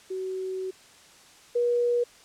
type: tone pair in turn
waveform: sine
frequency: 376.2 / 481.2 Hz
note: F#4 / B4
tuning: +29 / -45 cents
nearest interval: major third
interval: 426 cents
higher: second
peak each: -29 / -21 dBFS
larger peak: second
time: 0.1-0.71 / 1.55-2.04 s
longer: first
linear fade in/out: 10 ms
effects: white hiss -53 dBFS RMS until 2.24 s + low-pass 8000 Hz 12 dB/octave